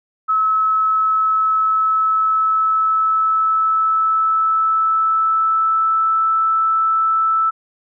sine tone with pitch glide, 1294 to 1317.4 Hz, E6 to E6, -32 to -1 cents, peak -13 dBFS, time 0.28-7.51 s, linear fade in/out 20 ms, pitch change +31 cents, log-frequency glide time 0.43-6.28 s, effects none

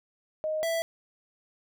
sine / square tone pair in turn, 622.3 / 660.8 Hz, D#5 / E5, 0 / +4 cents, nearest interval minor second, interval 104 cents, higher second, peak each -27 dBFS, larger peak neither, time 0.44-0.63 / 0.63-0.82 s, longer neither, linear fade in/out 0 ms, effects none

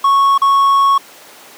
triangle tone with dropouts, 1105 Hz, C#6, 6 cents flat, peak -6 dBFS, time 0.04-0.98 s, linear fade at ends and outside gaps 5 ms, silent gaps 0.379-0.417 s, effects pink hiss -38 dBFS RMS until 1.57 s + high-pass 400 Hz 12 dB/octave

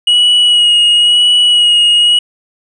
triangle tone with vibrato, 2906 Hz, F#7, 32 cents flat, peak -4 dBFS, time 0.07-2.19 s, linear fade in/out 5 ms, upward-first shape sine, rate 0.98 Hz, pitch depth 20 cents each way, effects resampled to 24000 Hz

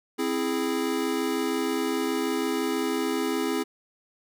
square chord, C augmented, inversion none, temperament equal with one note detuned, 263.1 / 329.6 / 415.3 Hz, C4 / E4 / G#4, +10 / 0 / 0 cents, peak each -30 dBFS, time 0.18-3.64 s, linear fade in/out 20 ms, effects none

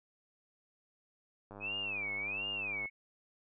click train, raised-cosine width 1 ms, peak -35 dBFS, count 137, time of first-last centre 1.51-2.857 s, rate 101 Hz
sine tone with vibrato, 2489 Hz, D#7, in tune, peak -35 dBFS, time 1.6-2.9 s, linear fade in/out 50 ms, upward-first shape sine, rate 1.4 Hz, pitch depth 220 cents each way
effects none

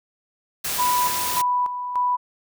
white noise, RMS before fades -26 dBFS, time 0.64-1.42 s, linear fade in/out 10 ms
sine tone with tremolo, 987.8 Hz, B5, in tune, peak -18 dBFS, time 0.78-2.17 s, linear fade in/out 20 ms, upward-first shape square, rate 1.7 Hz, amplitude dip 60%
effects none

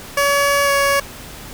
15% pulse tone with pitch glide, 566 to 560.1 Hz, C#5 to C#5, +36 to +18 cents, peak -7 dBFS, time 0.17-1 s, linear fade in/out 5 ms, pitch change -18 cents, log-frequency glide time 0.64-0.7 s, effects pink hiss -35 dBFS RMS until 1.53 s

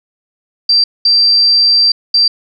sine tone bursts at uneven times, 4699 Hz, D8, in tune, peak -6 dBFS, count 3, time 0.69-0.84 / 1.05-1.92 / 2.14-2.28 s, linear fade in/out 5 ms, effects none

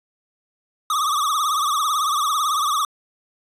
square tone with vibrato, 1195 Hz, D6, 30 cents sharp, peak -19 dBFS, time 0.9-2.85 s, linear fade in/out 2 ms, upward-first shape triangle, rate 18 Hz, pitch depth 140 cents each way, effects resampled to 32000 Hz

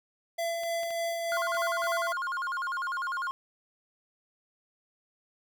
square tone with tremolo, 674 Hz, E5, 38 cents sharp, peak -29 dBFS, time 0.38-2.13 s, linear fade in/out 10 ms, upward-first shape sine, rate 3.4 Hz, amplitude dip 30%
clicks, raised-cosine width 0.2 ms, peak -28 dBFS, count 5, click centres 0.635 / 0.833 / 0.906 / 1.547 / 1.841 s
triangle tone with vibrato, 1235 Hz, D#6, 13 cents flat, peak -28 dBFS, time 1.32-3.31 s, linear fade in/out 0 ms, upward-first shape square, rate 10 Hz, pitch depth 250 cents each way
effects none

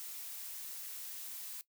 blue noise, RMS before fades -45 dBFS, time 0-1.61 s, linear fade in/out 0 ms, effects noise-tail reverb RT60 0.1 s tail -18 dB re dry

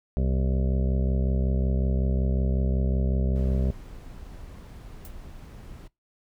harmonic tone, 65.41 Hz, C2, in tune, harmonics 1 / 2 / 3 / 4 / 6 / 7 / 8 / 9 / 10, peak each -23 / -29 / -31 / -39 / -38 / -42 / -43 / -41 / -46 dBFS, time 0.17-3.71 s, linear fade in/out 0 ms
brown noise, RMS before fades -42 dBFS, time 3.35-5.88 s, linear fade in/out 10 ms
blue noise with exponential decay, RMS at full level -42 dBFS, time 5.05-5.14 s, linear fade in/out 0 ms, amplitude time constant 19 ms
effects noise-tail reverb RT60 0.2 s tail -22 dB re dry

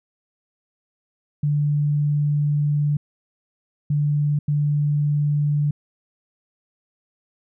sine tone bursts at uneven times, 146.9 Hz, D3, 1 cent sharp, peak -17 dBFS, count 3, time 1.43-2.97 / 3.9-4.39 / 4.48-5.71 s, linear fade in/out 5 ms, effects none

